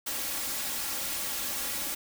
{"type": "noise with comb filter", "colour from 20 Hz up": "white", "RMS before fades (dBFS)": -33, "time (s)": [0.06, 1.95], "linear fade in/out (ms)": 10, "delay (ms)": 3.6, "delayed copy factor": 0.6, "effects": []}